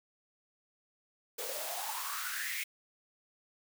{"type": "noise with high-pass filter sweep", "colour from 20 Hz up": "white", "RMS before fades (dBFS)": -38, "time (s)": [1.38, 2.64], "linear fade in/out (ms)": 10, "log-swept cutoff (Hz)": [440, 2300], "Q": 7.4, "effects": []}